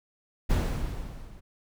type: noise with level ramp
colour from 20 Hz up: brown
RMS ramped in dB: -21 to -48 dBFS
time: 0.49-1.41 s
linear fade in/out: 20 ms
effects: none